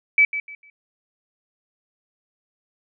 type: tone with echo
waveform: sine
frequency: 2300 Hz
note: D7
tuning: 37 cents flat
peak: -11 dBFS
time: 0.18-0.25 s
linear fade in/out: 2 ms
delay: 150 ms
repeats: 3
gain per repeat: -12 dB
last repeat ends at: 0.7 s
effects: none